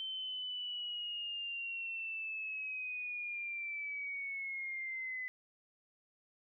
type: linear sweep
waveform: sine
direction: down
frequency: 3096 to 2009 Hz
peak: -38 dBFS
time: 0-5.28 s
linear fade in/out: 0 ms
effects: none